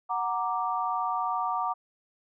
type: chord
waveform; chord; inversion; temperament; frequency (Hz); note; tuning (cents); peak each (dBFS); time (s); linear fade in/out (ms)
sine; Gb augmented; none; equal; 740 / 932.3 / 1174.7; Gb5 / Bb5 / D6; 0 / 0 / 0; -31 / -31 / -30; 0.09-1.74; 20
effects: none